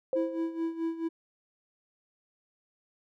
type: tone with exponential decay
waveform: sine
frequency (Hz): 523.3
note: C5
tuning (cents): 0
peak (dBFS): -24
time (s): 0.13-0.73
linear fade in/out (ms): 1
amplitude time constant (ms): 130
type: tone with tremolo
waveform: triangle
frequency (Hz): 328.9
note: E4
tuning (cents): -4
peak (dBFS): -25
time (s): 0.15-1.09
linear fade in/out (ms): 20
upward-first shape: sine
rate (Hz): 4.6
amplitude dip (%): 75
effects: none